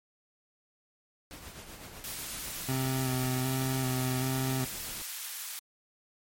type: noise with tremolo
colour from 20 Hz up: pink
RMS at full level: -44 dBFS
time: 1.31-5.02 s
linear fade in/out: 0 ms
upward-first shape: triangle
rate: 7.9 Hz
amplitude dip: 50%
type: high-pass noise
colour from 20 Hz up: white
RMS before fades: -39 dBFS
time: 2.04-5.59 s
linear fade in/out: 0 ms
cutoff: 1200 Hz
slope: 12 dB/octave
type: tone with vibrato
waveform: 25% pulse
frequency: 129.9 Hz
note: C3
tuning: 12 cents flat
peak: -25 dBFS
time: 2.68-4.65 s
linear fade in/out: 10 ms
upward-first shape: square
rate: 1.3 Hz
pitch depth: 20 cents each way
effects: MP3 64 kbps